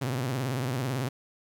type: tone with vibrato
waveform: sawtooth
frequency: 128.3 Hz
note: C3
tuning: 34 cents flat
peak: -24 dBFS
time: 0.01-1.09 s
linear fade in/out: 10 ms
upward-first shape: triangle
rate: 18 Hz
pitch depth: 190 cents each way
effects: 11-bit